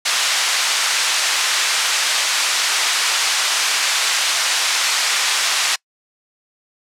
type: band-pass noise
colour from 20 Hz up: white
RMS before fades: -18 dBFS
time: 0.05-5.76 s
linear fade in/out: 10 ms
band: 1000 to 6100 Hz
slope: 12 dB/octave
effects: noise-tail reverb RT60 0.1 s tail -26 dB re dry + low-pass 11000 Hz 12 dB/octave